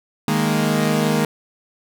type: chord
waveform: sawtooth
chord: D# suspended fourth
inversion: none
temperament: equal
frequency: 155.56 / 207.7 / 233.1 Hz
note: D#3 / G#3 / A#3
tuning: 0 / 0 / 0 cents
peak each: -17 dBFS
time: 0.28-1.25 s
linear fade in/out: 2 ms
effects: none